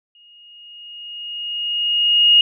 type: tone with exponential growth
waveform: sine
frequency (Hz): 2863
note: F7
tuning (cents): +42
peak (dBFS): -7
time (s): 0.15-2.41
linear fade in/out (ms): 2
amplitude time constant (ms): 490
effects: none